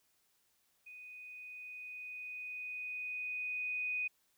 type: tone with level ramp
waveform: sine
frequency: 2489 Hz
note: D#7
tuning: in tune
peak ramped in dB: -49 to -33 dBFS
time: 0.86-4.08 s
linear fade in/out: 10 ms
effects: white hiss -75 dBFS RMS until 4.37 s